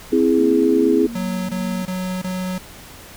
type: chord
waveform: sine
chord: C augmented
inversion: none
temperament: equal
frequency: 261.6 / 329.6 / 415.3 Hz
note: C4 / E4 / G#4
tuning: 0 / 0 / 0 cents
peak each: -17 dBFS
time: 0.12-1.07 s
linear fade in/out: 10 ms
type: tone with tremolo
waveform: sine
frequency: 233.1 Hz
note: A#3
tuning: in tune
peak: -25 dBFS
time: 0.38-1.83 s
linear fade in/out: 2 ms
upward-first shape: sine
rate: 2.5 Hz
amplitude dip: 35%
type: tone bursts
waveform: square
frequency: 184.5 Hz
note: F#3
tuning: 5 cents flat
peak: -23 dBFS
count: 4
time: 1.15-2.582 s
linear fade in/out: 5 ms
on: 340 ms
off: 24 ms
effects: pink hiss -40 dBFS RMS until 3.16 s